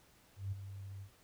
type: tone with ADSR envelope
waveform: sine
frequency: 98 Hz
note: G2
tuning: in tune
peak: -34 dBFS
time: 0.36-1.1 s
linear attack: 160 ms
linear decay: 16 ms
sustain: -10 dB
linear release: 84 ms
effects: pink hiss -66 dBFS RMS until 1.23 s